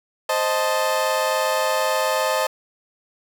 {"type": "chord", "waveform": "30% pulse", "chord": "A diminished", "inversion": "first", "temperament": "equal", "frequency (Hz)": [523.3, 622.3, 880], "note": ["C5", "Eb5", "A5"], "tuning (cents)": [0, 0, 0], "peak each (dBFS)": [-21, -20, -22], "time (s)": [0.29, 2.47], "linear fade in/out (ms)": 5, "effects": []}